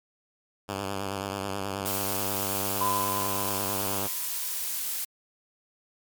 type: tone with vibrato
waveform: 5% pulse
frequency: 98.3 Hz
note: G2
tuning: 5 cents sharp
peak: -19 dBFS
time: 0.68-4.08 s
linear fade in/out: 20 ms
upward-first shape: triangle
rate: 9.3 Hz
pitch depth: 65 cents each way
type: noise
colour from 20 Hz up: blue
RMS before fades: -31 dBFS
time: 1.85-5.05 s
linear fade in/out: 10 ms
type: tone with exponential decay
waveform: sine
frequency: 1015 Hz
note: B5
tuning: 47 cents sharp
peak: -23 dBFS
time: 2.81-4.79 s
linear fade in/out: 2 ms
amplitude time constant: 430 ms
effects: MP3 96 kbps